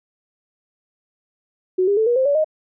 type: tone with pitch steps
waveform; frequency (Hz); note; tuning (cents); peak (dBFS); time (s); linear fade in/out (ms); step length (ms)
sine; 370 / 403.5 / 440 / 479.8 / 523.3 / 570.6 / 622.3; F#4 / G#4 / A4 / A#4 / C5 / C#5 / D#5; 0 / -50 / 0 / +50 / 0 / +50 / 0; -14; 1.78-2.445; 10; 95
effects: none